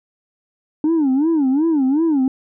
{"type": "tone with vibrato", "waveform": "sine", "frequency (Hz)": 293.7, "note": "D4", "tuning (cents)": 0, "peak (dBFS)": -11, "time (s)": [0.84, 2.28], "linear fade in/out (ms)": 2, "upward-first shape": "sine", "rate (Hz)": 2.7, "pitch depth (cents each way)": 220, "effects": ["tanh soft clip ceiling -12 dBFS"]}